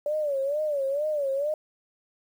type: tone with vibrato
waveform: sine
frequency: 576 Hz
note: D5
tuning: 34 cents flat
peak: -24 dBFS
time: 0.06-1.54 s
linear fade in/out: 2 ms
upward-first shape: sine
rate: 2.2 Hz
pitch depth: 120 cents each way
effects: 9-bit